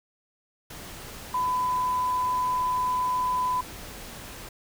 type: tone in noise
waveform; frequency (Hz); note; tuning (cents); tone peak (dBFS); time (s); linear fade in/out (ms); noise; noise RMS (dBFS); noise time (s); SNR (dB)
sine; 1003; B5; +26; -23; 1.34-3.61; 5; pink; -41; 0.7-4.49; +15
effects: none